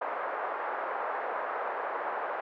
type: band-pass noise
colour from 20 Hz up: pink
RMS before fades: -34 dBFS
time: 0.01-2.41 s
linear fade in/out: 10 ms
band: 530 to 1500 Hz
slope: 24 dB/octave
effects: none